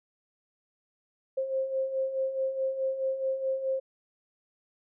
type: beating tone pair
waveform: sine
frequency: 527 / 531.7 Hz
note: C5 / C5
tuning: +12 / +28 cents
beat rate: 4.7 Hz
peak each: -35 / -28 dBFS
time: 1.37-3.8 s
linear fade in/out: 10 ms
effects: none